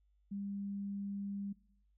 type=tone; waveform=sine; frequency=200 Hz; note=G3; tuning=35 cents sharp; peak=-38 dBFS; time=0.31-1.53 s; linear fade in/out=10 ms; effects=noise-tail reverb RT60 0.7 s tail -21 dB re dry + added 50 Hz sine -69 dBFS peak until 1.97 s